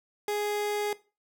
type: tone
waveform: 30% pulse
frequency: 415.3 Hz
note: G#4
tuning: in tune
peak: -25 dBFS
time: 0.28-0.93 s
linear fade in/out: 2 ms
effects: noise-tail reverb RT60 0.3 s tail -18 dB re dry